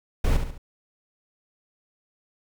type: noise with echo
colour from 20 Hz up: brown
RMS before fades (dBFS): -20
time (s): 0.24-0.37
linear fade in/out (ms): 5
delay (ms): 70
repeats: 3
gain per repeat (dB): -7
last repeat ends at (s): 0.58
effects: none